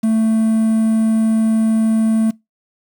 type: tone with quantisation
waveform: triangle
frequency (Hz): 221.7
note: A3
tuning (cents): +13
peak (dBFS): -10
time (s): 0.03-2.31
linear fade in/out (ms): 10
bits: 6
effects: noise-tail reverb RT60 0.2 s tail -23 dB re dry